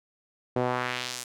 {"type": "tone with band-pass filter sweep", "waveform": "sawtooth", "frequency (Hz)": 124.6, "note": "B2", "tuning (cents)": 16, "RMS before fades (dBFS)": -30, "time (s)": [0.56, 1.24], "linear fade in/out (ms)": 5, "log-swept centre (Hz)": [470, 8900], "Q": 1.2, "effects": []}